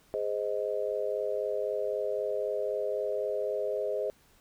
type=chord; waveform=sine; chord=Ab major; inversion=none; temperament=just; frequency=415.3 / 519.1 / 623 Hz; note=Ab4 / C5 / Eb5; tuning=0 / -14 / +2 cents; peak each=-33 dBFS; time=0.14-4.1 s; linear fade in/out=0 ms; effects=pink hiss -63 dBFS RMS until 4.4 s